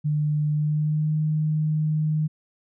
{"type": "tone with pitch glide", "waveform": "sine", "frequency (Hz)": [150, 154.22], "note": ["D3", "D#3"], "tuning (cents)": [37, -15], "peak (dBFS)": -20, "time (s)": [0.04, 2.28], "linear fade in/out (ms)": 20, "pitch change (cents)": 48, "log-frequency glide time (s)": [0.53, 1.15], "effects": []}